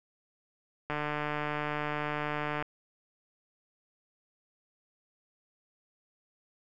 click train, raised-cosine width 0.5 ms, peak -18 dBFS, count 258, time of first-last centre 0.9-2.625 s, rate 149 Hz, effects none

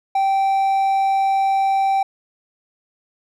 triangle tone, 779 Hz, G5, 11 cents flat, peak -13 dBFS, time 0.15-2.03 s, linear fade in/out 5 ms, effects none

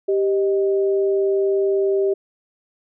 sine tone pair together, 392 / 622.3 Hz, G4 / D#5, 0 / 0 cents, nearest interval minor sixth, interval 800 cents, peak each -16 / -26 dBFS, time 0.08-2.14 s, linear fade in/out 10 ms, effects none

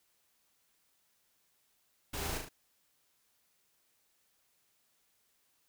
pink noise with echo, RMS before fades -39 dBFS, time 2.13-2.38 s, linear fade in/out 10 ms, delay 37 ms, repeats 3, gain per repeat -4 dB, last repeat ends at 2.491 s, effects white hiss -74 dBFS RMS until 5.68 s

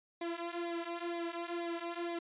sawtooth tone with flanger, 341.4 Hz, F4, 39 cents flat, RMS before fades -39 dBFS, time 0.21-2.19 s, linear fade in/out 5 ms, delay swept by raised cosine 0.68 to 3.58 ms, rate 2.1 Hz, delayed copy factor -0.85, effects resampled to 8000 Hz

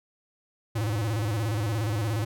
square tone with vibrato, 108.2 Hz, A2, 29 cents flat, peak -26 dBFS, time 0.75-2.25 s, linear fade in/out 10 ms, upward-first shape square, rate 17 Hz, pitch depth 110 cents each way, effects none

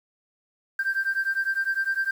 sine beating tone pair, 1571 / 1580.9 Hz, G6 / G6, +3 / +14 cents, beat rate 9.9 Hz, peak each -25 dBFS, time 0.79-2.11 s, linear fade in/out 5 ms, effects tanh soft clip ceiling -18 dBFS + 8-bit

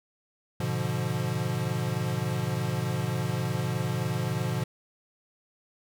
square chord, G# diminished seventh, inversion none, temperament equal, 103.83 / 123.47 / 146.83 / 174.61 Hz, G#2 / B2 / D3 / F3, 0 / 0 / 0 / 0 cents, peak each -36 / -31 / -34 / -34 dBFS, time 0.6-4.64 s, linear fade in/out 5 ms, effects none

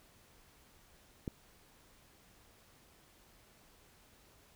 click, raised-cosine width 3 ms, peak -24 dBFS, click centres 1.278 s, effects pink hiss -64 dBFS RMS until 4.55 s

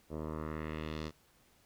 10% pulse tone with low-pass filter sweep, 77.78 Hz, D#2, in tune, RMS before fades -40 dBFS, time 0.09-1.12 s, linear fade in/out 50 ms, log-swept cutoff 660 to 5400 Hz, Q 1.6, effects pink hiss -67 dBFS RMS until 1.65 s

